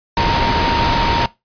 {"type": "tone in noise", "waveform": "sine", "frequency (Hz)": 931, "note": "A#5", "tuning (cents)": -2, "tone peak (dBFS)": -17, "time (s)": [0.17, 1.26], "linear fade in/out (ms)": 2, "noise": "pink", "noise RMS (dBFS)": -17, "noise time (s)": [0.17, 1.26], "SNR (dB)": -3, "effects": ["noise-tail reverb RT60 0.2 s tail -19 dB re dry", "resampled to 11025 Hz"]}